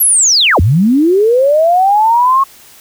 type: linear two-way sweep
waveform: sine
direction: down then up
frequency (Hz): 11820 to 73.42 to 1101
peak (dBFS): -6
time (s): 0-2.44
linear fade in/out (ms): 10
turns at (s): 0.6
effects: white hiss -40 dBFS RMS until 2.8 s